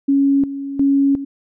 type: tone with tremolo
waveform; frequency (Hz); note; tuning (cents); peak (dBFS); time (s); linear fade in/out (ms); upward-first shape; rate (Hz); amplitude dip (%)
sine; 277.2; C#4; 0; -11; 0.08-1.25; 10; square; 1.4; 75
effects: none

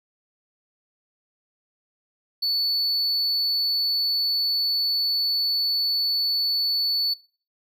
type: tone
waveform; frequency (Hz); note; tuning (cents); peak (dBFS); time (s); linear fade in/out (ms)
triangle; 4460; C#8; +10; -20; 2.42-7.14; 10
effects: noise-tail reverb RT60 0.4 s tail -19 dB re dry

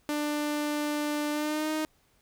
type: tone with pitch glide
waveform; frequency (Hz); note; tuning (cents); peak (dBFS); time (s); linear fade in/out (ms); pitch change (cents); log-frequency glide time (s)
sawtooth; 296.7 to 310.7; D4 to D#4; +18 to -2; -24; 0.09-1.85; 0; +80; 1.31-1.71
effects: pink hiss -67 dBFS RMS until 2.21 s

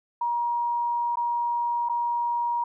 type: tone with dropouts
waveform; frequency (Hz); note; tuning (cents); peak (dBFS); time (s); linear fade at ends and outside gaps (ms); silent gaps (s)
sine; 950; A#5; +33; -23; 0.21-2.64; 5; 1.157-1.17 / 1.888-1.895
effects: none

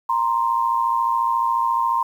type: tone pair together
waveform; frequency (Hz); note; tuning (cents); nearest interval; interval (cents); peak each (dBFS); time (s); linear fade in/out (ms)
sine; 932.3 / 1046.5; A#5 / C6; 0 / 0; major second; 200; -20; 0.09-2.03; 5
effects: 8-bit

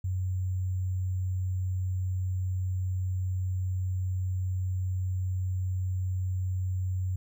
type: tone with sample-and-hold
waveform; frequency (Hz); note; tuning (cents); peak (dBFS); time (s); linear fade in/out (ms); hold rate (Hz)
sine; 92.5; F#2; 0; -27; 0.04-7.16; 5; 7350
effects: none

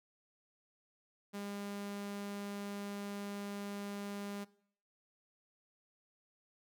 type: tone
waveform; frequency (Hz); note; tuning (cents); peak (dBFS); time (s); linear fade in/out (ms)
sawtooth; 202.1; G#3; -47; -37; 1.33-4.45; 20
effects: noise-tail reverb RT60 0.6 s tail -20 dB re dry

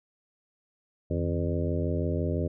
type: harmonic tone with a mistuned harmonic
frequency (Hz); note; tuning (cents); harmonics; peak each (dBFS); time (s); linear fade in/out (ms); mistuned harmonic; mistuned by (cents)
85.9; F2; -28; 1 / 2 / 3 / 4 / 5 / 6 / 7; -29 / -32 / -34 / -35 / -36 / -37 / -37; 1.1-2.48; 10; 2; -140
effects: none

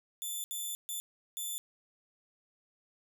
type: tone bursts at uneven times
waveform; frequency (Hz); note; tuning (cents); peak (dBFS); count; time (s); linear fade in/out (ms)
5% pulse; 3520; A7; 0; -28; 4; 0.22-0.44 / 0.51-0.75 / 0.89-1 / 1.37-1.58; 0
effects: none

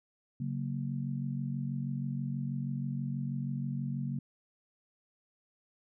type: chord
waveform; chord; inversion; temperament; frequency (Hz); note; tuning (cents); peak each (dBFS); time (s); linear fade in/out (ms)
sine; F# major; second; just; 138.75 / 185 / 231.2; C#3 / F#3 / A#3; +2 / 0 / -14; -34 / -40 / -38; 0.4-4.19; 5
effects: none

